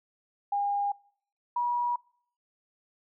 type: tone pair in turn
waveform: sine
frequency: 810 / 965.1 Hz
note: G#5 / B5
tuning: -43 / -40 cents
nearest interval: minor third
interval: 303 cents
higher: second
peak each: -25 dBFS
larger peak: neither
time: 0.52-0.92 / 1.56-1.96 s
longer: neither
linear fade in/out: 5 ms
effects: noise-tail reverb RT60 0.6 s tail -25 dB re dry